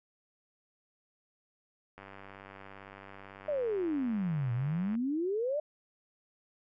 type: click train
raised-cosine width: 0.5 ms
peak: -33 dBFS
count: 292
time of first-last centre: 1.98-4.952 s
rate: 97.9 Hz
type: exponential two-way sweep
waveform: sine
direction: down then up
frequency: 619 to 116.8 to 619 Hz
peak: -29 dBFS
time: 3.48-5.6 s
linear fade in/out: 5 ms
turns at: 4.53 s
effects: none